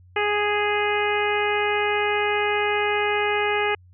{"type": "harmonic tone", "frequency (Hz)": 415, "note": "G#4", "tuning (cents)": -1, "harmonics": [1, 2, 3, 4, 5, 6, 7], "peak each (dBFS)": [-24, -26, -30, -29, -28, -29, -33], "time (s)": [0.16, 3.75], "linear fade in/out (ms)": 5, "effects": ["added 90 Hz sine -48 dBFS peak until 3.93 s"]}